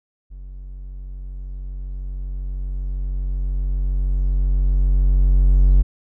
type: tone with level ramp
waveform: triangle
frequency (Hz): 46.34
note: F#1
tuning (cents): +3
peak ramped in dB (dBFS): -31 to -7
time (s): 0.3-5.83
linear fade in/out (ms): 20
effects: none